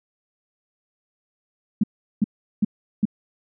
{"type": "tone bursts", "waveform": "sine", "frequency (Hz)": 210, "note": "G#3", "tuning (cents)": 19, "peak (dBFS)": -14, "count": 4, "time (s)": [1.81, 3.054], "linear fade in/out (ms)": 5, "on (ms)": 26, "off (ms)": 380, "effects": []}